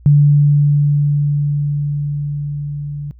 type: tone with level ramp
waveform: sine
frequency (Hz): 145.4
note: D3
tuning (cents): -17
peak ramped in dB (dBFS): -5 to -22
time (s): 0.06-3.11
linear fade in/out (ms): 0
effects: noise-tail reverb RT60 0.1 s tail -22 dB re dry + added 60 Hz sine -39 dBFS peak until 3.19 s